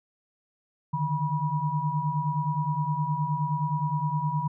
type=tone cluster; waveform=sine; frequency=146.5 / 156.1 / 973 Hz; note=D3 / D#3 / B5; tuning=-4 / +6 / -26 cents; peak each=-29 dBFS; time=0.93-4.48 s; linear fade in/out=10 ms; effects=none